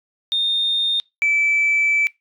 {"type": "tone pair in turn", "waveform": "sine", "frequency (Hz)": [3653, 2315], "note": ["A#7", "D7"], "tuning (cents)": [-36, -25], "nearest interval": "minor sixth", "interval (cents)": 789, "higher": "first", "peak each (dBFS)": [-16, -13], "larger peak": "second", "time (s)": [[0.32, 1], [1.22, 2.07]], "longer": "second", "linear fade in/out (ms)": 0, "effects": ["noise-tail reverb RT60 0.2 s tail -23 dB re dry", "tanh soft clip ceiling -11 dBFS"]}